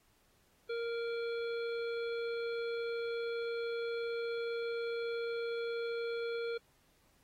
harmonic tone with a mistuned harmonic, 466.2 Hz, A#4, in tune, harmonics 1 / 3 / 5 / 7 / 9, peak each -35 / -45 / -49 / -52 / -54 dBFS, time 0.69-6.58 s, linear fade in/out 10 ms, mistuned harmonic 7, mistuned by +58 cents, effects pink hiss -71 dBFS RMS until 7.23 s + AAC 48 kbps

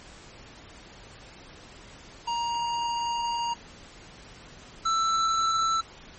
square tone pair in turn, 941 / 1327.6 Hz, A#5 / E6, +16 / +12 cents, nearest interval tritone, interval 596 cents, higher second, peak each -27 / -23 dBFS, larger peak second, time 2.27-3.54 / 4.85-5.81 s, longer first, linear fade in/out 10 ms, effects pink hiss -48 dBFS RMS until 6.18 s + MP3 32 kbps

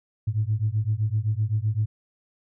sine beating tone pair, 103.83 / 111.63 Hz, G#2 / A2, 0 / +25 cents, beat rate 7.8 Hz, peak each -24 dBFS, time 0.27-1.86 s, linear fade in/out 10 ms, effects tanh soft clip ceiling -14 dBFS

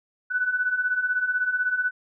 sine beating tone pair, 1480 / 1496 Hz, F#6 / F#6, 0 / +19 cents, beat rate 16 Hz, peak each -28 / -23 dBFS, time 0.3-1.91 s, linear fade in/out 20 ms, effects none

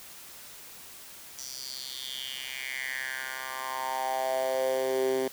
10% pulse tone with high-pass filter sweep, 131.2 Hz, C3, 5 cents sharp, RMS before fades -32 dBFS, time 1.38-5.28 s, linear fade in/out 5 ms, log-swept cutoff 5800 to 330 Hz, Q 4.9, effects white hiss -47 dBFS RMS until 5.32 s

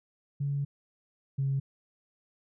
sine tone pair in turn, 141.3 / 136.57 Hz, C#3 / C#3, +34 / -25 cents, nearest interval minor second, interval 59 cents, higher first, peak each -27 / -25 dBFS, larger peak second, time 0.4-0.65 / 1.38-1.6 s, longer first, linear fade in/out 10 ms, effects tanh soft clip ceiling -21 dBFS

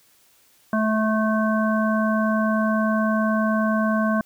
harmonic tone with a mistuned harmonic, 217.6 Hz, A3, 19 cents flat, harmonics 1 / 3 / 5 / 7, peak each -20 / -25 / -27 / -28 dBFS, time 0.73-4.21 s, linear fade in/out 2 ms, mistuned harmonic 7, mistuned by +15 cents, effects white hiss -58 dBFS RMS until 4.25 s

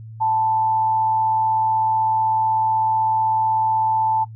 sine tone with frequency modulation, 880 Hz, A5, in tune, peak -16 dBFS, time 0.2-4.25 s, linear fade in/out 20 ms, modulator 116 Hz, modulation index 0.26, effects noise-tail reverb RT60 0.1 s tail -19 dB re dry + added 111 Hz sine -34 dBFS peak until 4.35 s

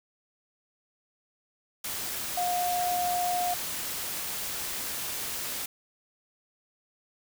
sine tone in noise, 714 Hz, F5, 38 cents sharp, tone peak -26 dBFS, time 2.37-3.54 s, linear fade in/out 5 ms, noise white, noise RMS -34 dBFS, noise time 1.84-5.66 s, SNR +5 dB, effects none

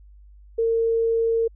sine tone, 456.2 Hz, A#4, 37 cents flat, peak -18 dBFS, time 0.58-1.48 s, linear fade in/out 10 ms, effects added 50 Hz sine -45 dBFS peak until 1.55 s

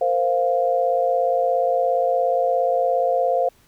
sine chord, Bb suspended second, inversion none, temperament equal, 466.2 / 523.3 / 698.5 Hz, Bb4 / C5 / F5, 0 / 0 / 0 cents, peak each -26 / -20 / -20 dBFS, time 0.01-3.49 s, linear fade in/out 5 ms, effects pink hiss -57 dBFS RMS until 3.67 s

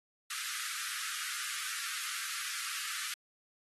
pink high-pass noise, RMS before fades -39 dBFS, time 0.3-3.14 s, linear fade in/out 5 ms, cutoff 1200 Hz, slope 96 dB/octave, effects AAC 32 kbps

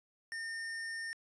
square tone, 1819 Hz, A#6, 43 cents flat, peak -39 dBFS, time 0.32-1.13 s, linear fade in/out 0 ms, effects resampled to 22050 Hz

